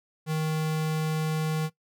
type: tone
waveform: square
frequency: 156.7 Hz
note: D#3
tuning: 13 cents sharp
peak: -26 dBFS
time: 0.26-1.7 s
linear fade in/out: 50 ms
effects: noise-tail reverb RT60 0.1 s tail -18 dB re dry